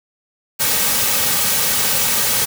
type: noise with comb filter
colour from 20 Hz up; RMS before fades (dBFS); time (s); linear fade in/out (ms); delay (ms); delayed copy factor
white; -17; 0.59-2.46; 20; 2.9; -0.6
effects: none